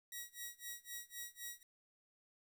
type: tone with tremolo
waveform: 5% pulse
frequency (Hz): 1913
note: A#6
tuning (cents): +44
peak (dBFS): -33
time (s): 0.12-1.63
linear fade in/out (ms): 2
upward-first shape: sine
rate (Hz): 3.9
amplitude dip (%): 95
effects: 12-bit